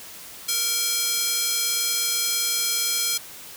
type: tone with high-pass filter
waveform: square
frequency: 464.3 Hz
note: A#4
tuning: 7 cents flat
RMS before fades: -24 dBFS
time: 0.48-3.18 s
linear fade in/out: 10 ms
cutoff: 4500 Hz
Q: 0.86
effects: white hiss -41 dBFS RMS until 3.56 s